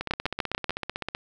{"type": "two click trains", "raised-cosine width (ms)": 0.3, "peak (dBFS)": [-14, -9], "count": [19, 5], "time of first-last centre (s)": [[0.01, 1.149], [0.11, 0.695]], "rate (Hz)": [15.8, 6.84], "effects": []}